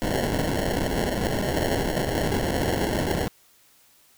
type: noise with sample-and-hold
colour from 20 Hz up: white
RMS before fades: -25 dBFS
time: 0.02-3.28 s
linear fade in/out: 0 ms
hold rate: 1225 Hz
effects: white hiss -58 dBFS RMS until 4.17 s